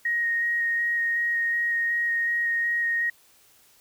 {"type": "tone with vibrato", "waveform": "sine", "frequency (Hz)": 1873, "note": "A#6", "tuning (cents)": 8, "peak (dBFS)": -22, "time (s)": [0.05, 3.1], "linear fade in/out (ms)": 5, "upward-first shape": "square", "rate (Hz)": 2.7, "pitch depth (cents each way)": 9, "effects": ["white hiss -58 dBFS RMS until 3.8 s"]}